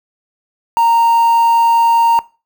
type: tone with quantisation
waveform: triangle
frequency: 925 Hz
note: A#5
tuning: 14 cents flat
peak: -7 dBFS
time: 0.77-2.19 s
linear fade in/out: 0 ms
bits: 5
effects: noise-tail reverb RT60 0.3 s tail -20 dB re dry